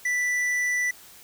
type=tone with tanh clipping; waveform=sine; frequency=1975.5 Hz; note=B6; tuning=in tune; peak=-24 dBFS; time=0.05-0.91 s; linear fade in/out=5 ms; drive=10 dB; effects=white hiss -49 dBFS RMS until 1.23 s